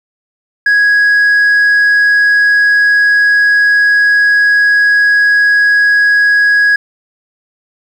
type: tone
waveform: sine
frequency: 1661.2 Hz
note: G#6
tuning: in tune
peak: -3 dBFS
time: 0.66-6.76 s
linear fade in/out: 5 ms
effects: tanh soft clip ceiling -5 dBFS + 7-bit